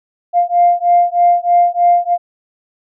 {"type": "beating tone pair", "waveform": "sine", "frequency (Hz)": [698.5, 701.7], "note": ["F5", "F5"], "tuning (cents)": [0, 8], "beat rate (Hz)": 3.2, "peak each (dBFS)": -11, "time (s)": [0.33, 2.18], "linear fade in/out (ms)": 50, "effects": ["tanh soft clip ceiling -1 dBFS"]}